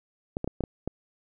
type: clicks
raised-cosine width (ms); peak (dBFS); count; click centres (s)
2; -16; 6; 0.369 / 0.444 / 0.476 / 0.607 / 0.638 / 0.876
effects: none